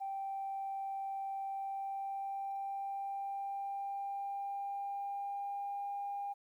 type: tone with pitch glide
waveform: sine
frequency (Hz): 782 to 804.4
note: G5 to G5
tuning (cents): -4 to +44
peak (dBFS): -36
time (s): 0-6.34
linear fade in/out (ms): 20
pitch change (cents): +48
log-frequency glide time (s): 1.43-5.89
effects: tanh soft clip ceiling -32 dBFS + 12-bit